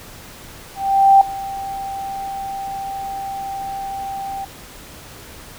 sine tone with ADSR envelope, 784 Hz, G5, in tune, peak -5 dBFS, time 0.75-4.45 s, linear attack 460 ms, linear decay 4 ms, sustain -19 dB, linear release 8 ms, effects pink hiss -39 dBFS RMS until 5.58 s

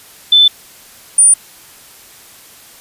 sine tone pair in turn, 3520 / 9343 Hz, A7 / D9, 0 / -10 cents, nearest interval octave + perfect fourth, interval 1690 cents, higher second, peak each -4 dBFS, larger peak neither, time 0.32-0.48 / 1.18-1.34 s, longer neither, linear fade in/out 5 ms, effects white hiss -40 dBFS RMS until 2.8 s + resampled to 32000 Hz

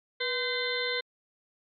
harmonic tone with a mistuned harmonic, 513 Hz, C5, 34 cents flat, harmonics 1 / 2 / 3 / 4 / 6 / 7 / 8, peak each -33 / -42 / -36 / -33 / -42 / -35 / -36 dBFS, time 0.2-1.01 s, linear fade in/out 10 ms, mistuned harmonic 1, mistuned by -85 cents, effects MP3 64 kbps

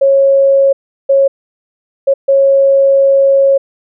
sine tone bursts at uneven times, 548 Hz, C#5, 20 cents flat, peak -5 dBFS, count 4, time 0.01-0.73 / 1.09-1.28 / 2.07-2.14 / 2.28-3.58 s, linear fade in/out 10 ms, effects none

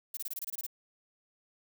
violet noise bursts, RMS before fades -37 dBFS, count 10, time 0.14-0.666 s, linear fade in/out 5 ms, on 31 ms, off 24 ms, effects none

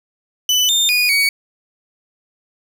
30% pulse tone with pitch steps, 2994 / 3621 / 2461 / 2248 Hz, F#7 / A7 / D#7 / C#7, +20 / +49 / -20 / +24 cents, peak -10 dBFS, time 0.49-1.29 s, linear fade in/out 2 ms, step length 200 ms, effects none

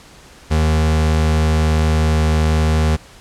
square tone pair together, 78 / 156.77 Hz, D#2 / D#3, +5 / +13 cents, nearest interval octave, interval 1208 cents, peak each -14 / -21 dBFS, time 0.5-2.97 s, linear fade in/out 20 ms, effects pink hiss -43 dBFS RMS until 3.2 s + low-pass 9000 Hz 12 dB/octave

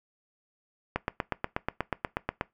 click train, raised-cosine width 0.5 ms, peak -12 dBFS, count 13, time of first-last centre 0.96-2.411 s, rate 8.27 Hz, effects noise-tail reverb RT60 0.2 s tail -21 dB re dry

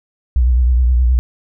sine tone with vibrato, 61.7 Hz, B1, 1 cent flat, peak -9 dBFS, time 0.36-1.19 s, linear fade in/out 0 ms, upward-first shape triangle, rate 9.5 Hz, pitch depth 94 cents each way, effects none

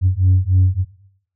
sine beating tone pair, 91.2 / 94.6 Hz, F#2 / F#2, -24 / +39 cents, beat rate 3.4 Hz, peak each -13 dBFS, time 0.01-0.85 s, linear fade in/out 50 ms, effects noise-tail reverb RT60 0.7 s tail -17 dB re dry + tanh soft clip ceiling -7 dBFS

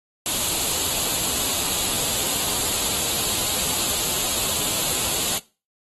white noise with comb filter, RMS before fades -23 dBFS, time 0.26-5.38 s, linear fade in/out 0 ms, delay 0.27 ms, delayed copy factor +0.55, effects noise-tail reverb RT60 0.3 s tail -19 dB re dry + AAC 32 kbps

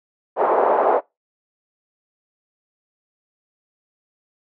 white band-pass noise, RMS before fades -17 dBFS, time 0.36-1.01 s, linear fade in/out 50 ms, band 410 to 880 Hz, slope 24 dB/octave, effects noise-tail reverb RT60 0.2 s tail -23 dB re dry

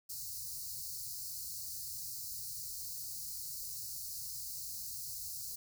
white band-stop noise, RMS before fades -43 dBFS, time 0.09-5.56 s, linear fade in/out 10 ms, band 150 to 4200 Hz, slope 96 dB/octave, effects none

